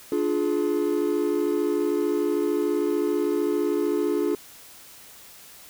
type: chord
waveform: triangle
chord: D diminished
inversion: none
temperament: equal with one note detuned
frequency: 293.7 / 349.2 / 422.6 Hz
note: D4 / F4 / Ab4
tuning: 0 / 0 / +30 cents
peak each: -24 / -23 / -23 dBFS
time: 0.12-4.35 s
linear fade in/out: 2 ms
effects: tanh soft clip ceiling -12 dBFS + white hiss -47 dBFS RMS until 5.69 s